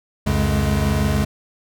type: tone cluster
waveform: square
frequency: 68.1 / 89.3 / 140.1 / 210.7 Hz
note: C#2 / F2 / C#3 / G#3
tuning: -30 / +39 / +19 / +25 cents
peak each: -23 dBFS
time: 0.26-1.25 s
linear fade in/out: 10 ms
effects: none